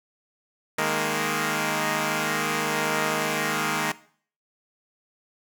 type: chord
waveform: 5% pulse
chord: D# suspended fourth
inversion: none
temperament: equal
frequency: 155.56 / 207.7 / 233.1 Hz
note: D#3 / G#3 / A#3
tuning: 0 / 0 / 0 cents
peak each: -17 dBFS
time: 0.78-3.92 s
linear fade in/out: 5 ms
effects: noise-tail reverb RT60 0.5 s tail -18 dB re dry